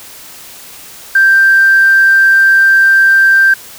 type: tone with tanh clipping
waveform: triangle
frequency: 1574 Hz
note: G6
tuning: 7 cents sharp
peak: -4 dBFS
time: 1.15-3.54 s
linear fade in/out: 5 ms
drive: 4 dB
effects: white hiss -33 dBFS RMS until 3.78 s